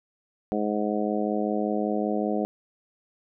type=harmonic tone; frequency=105.2 Hz; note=G#2; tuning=23 cents sharp; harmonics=2 / 3 / 4 / 5 / 6 / 7; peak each=-28 / -30 / -31 / -32 / -33 / -33 dBFS; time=0.52-2.45 s; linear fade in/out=0 ms; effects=none